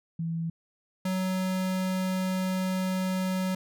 sine / square tone pair in turn, 165.1 / 186.6 Hz, E3 / F#3, +3 / +15 cents, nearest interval major second, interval 212 cents, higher second, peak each -28 / -27 dBFS, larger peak second, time 0.19-0.5 / 1.05-3.55 s, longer second, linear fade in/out 5 ms, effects none

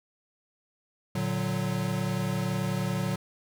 square chord, Bb augmented, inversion none, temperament equal with one note detuned, 115.54 / 146.83 / 185 Hz, Bb2 / D3 / F#3, -15 / 0 / 0 cents, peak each -33 / -33 / -31 dBFS, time 1.15-3.16 s, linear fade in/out 5 ms, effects none

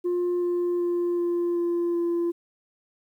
sine tone with pitch steps, 353.6 / 351.4 / 349.1 / 346.9 / 344.7 / 342.5 Hz, F4 / F4 / F4 / F4 / F4 / F4, +22 / +11 / -1 / -12 / -23 / -34 cents, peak -20 dBFS, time 0.04-2.32 s, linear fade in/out 20 ms, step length 380 ms, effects tanh soft clip ceiling -21 dBFS + 10-bit

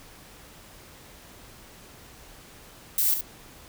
violet noise with echo, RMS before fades -23 dBFS, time 2.98-3.14 s, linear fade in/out 2 ms, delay 70 ms, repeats 1, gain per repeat -7 dB, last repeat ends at 3.21 s, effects pink hiss -49 dBFS RMS until 3.68 s

